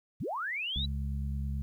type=linear sweep; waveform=sine; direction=up; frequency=64 to 3986 Hz; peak=-32 dBFS; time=0.2-0.86 s; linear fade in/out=10 ms
type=harmonic tone; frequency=69.3 Hz; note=C#2; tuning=in tune; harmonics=1 / 2 / 3; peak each=-32 / -38 / -42 dBFS; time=0.76-1.62 s; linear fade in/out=0 ms
effects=11-bit